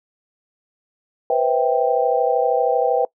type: chord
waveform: sine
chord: C major seventh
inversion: third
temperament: just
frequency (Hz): 490.5 / 523.3 / 654.1 / 784.9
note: B4 / C5 / E5 / G5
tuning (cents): -12 / 0 / -14 / +2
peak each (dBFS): -19 / -23 / -22 / -20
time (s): 1.3-3.05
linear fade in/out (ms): 2
effects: noise-tail reverb RT60 0.1 s tail -22 dB re dry